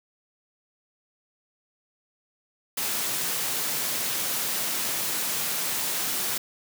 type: high-pass noise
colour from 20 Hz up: white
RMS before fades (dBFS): -28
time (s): 2.77-6.38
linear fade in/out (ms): 5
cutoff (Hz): 110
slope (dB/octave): 96
effects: none